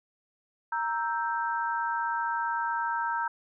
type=chord; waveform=sine; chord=E diminished; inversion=second; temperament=equal; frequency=932.3 / 1318.5 / 1568 Hz; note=Bb5 / E6 / G6; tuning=0 / 0 / 0 cents; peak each=-29 / -34 / -33 dBFS; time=0.72-3.28 s; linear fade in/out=5 ms; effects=none